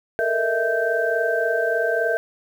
sine tone cluster, 441.7 / 465.2 / 621 / 662 / 1559 Hz, A4 / A#4 / D#5 / E5 / G6, +7 / -4 / -3 / +7 / -10 cents, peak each -30 / -24 / -29 / -23 / -24 dBFS, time 0.19-2.17 s, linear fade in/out 0 ms, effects 8-bit

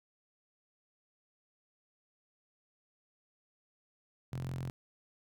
sawtooth tone with high-pass filter, 43.65 Hz, F1, in tune, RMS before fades -39 dBFS, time 4.32-4.7 s, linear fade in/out 0 ms, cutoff 120 Hz, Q 6.8, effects none

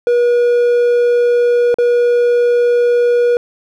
triangle tone with dropouts, 481.6 Hz, B4, 44 cents flat, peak -7 dBFS, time 0.07-3.37 s, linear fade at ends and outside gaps 1 ms, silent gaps 1.743-1.785 s, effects none

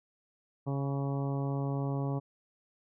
harmonic tone with a mistuned harmonic, 138.59 Hz, C#3, in tune, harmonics 1 / 2 / 3 / 4 / 5 / 6 / 7 / 8, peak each -31 / -37 / -41 / -43 / -45 / -47 / -48 / -49 dBFS, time 0.66-2.2 s, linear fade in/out 20 ms, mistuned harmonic 8, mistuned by +24 cents, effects none

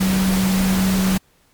sine tone in noise, 189.2 Hz, F#3, 39 cents sharp, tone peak -15 dBFS, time 0-1.18 s, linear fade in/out 10 ms, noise pink, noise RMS -24 dBFS, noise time 0-1.18 s, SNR +6 dB, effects pink hiss -58 dBFS RMS until 1.53 s + MP3 96 kbps

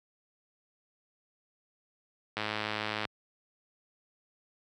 click train, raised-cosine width 0.3 ms, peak -16 dBFS, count 74, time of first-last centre 2.37-3.052 s, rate 107 Hz, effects high-pass 80 Hz 12 dB/octave

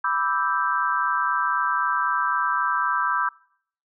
sine chord, E minor seventh, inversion second, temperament equal, 987.8 / 1174.7 / 1318.5 / 1568 Hz, B5 / D6 / E6 / G6, 0 / 0 / 0 / 0 cents, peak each -26 dBFS, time 0.04-3.29 s, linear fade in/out 5 ms, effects noise-tail reverb RT60 0.6 s tail -24 dB re dry

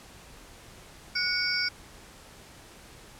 sine tone cluster, 1457 / 2234 / 4757 / 5390 Hz, F#6 / C#7 / D8 / E8, -27 / +13 / +21 / +38 cents, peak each -31 dBFS, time 1.15-1.69 s, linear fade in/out 10 ms, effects pink hiss -50 dBFS RMS until 3.19 s + low-pass 11000 Hz 12 dB/octave

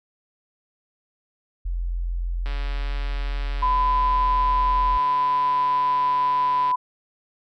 sine tone, 43.27 Hz, F1, 15 cents flat, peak -23 dBFS, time 1.65-4.98 s, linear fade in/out 10 ms
click train, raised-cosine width 0.3 ms, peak -21 dBFS, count 605, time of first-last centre 2.46-6.714 s, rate 142 Hz
sine tone with pitch glide, 1006 to 999.6 Hz, B5 to B5, +32 to +21 cents, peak -18 dBFS, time 3.62-6.76 s, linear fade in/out 10 ms, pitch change -11 cents, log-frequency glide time 4.12-6.11 s
effects none

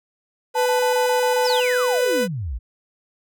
45% pulse tone, 497.6 Hz, B4, 13 cents sharp, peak -18 dBFS, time 0.54-2.28 s, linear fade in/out 50 ms
sine tone bursts, 880 Hz, A5, in tune, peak -21 dBFS, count 8, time 0.55-1.605 s, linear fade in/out 5 ms, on 110 ms, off 25 ms
sine exponential sweep, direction down, 5730 to 50.4 Hz, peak -24 dBFS, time 1.44-2.59 s, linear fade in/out 20 ms
effects none

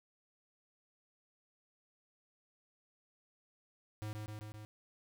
square tone with echo, 106.7 Hz, G#2, 47 cents sharp, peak -40 dBFS, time 4.02-4.13 s, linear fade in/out 0 ms, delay 130 ms, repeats 4, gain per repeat -2 dB, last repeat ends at 4.65 s, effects none

